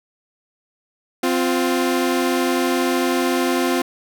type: tone pair together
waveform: sawtooth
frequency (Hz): 260 / 351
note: C4 / F4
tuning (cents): -11 / +9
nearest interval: perfect fourth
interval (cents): 520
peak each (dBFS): -16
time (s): 1.23-3.82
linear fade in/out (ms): 5
effects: none